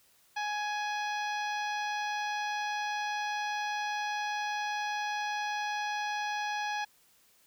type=harmonic tone; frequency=835 Hz; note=G#5; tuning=9 cents sharp; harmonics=1 / 2 / 3 / 4 / 5 / 6 / 7; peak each=-33 / -37 / -41 / -45 / -48 / -49 / -50 dBFS; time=0.36-6.85 s; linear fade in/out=10 ms; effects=white hiss -65 dBFS RMS until 7.46 s